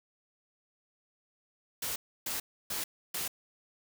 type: noise bursts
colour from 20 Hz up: white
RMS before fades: -35 dBFS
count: 4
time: 1.82-3.28 s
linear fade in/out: 5 ms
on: 140 ms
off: 300 ms
effects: none